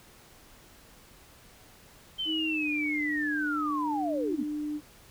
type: linear sweep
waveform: sine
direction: down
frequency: 3137 to 206.9 Hz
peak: -29 dBFS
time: 2.18-4.44 s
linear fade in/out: 20 ms
type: tone with pitch glide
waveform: sine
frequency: 316.3 to 298.9 Hz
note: D#4 to D4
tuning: +29 to +31 cents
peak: -30 dBFS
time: 2.25-4.81 s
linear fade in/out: 50 ms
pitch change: -98 cents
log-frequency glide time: 2.49-2.68 s
effects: pink hiss -55 dBFS RMS until 5.1 s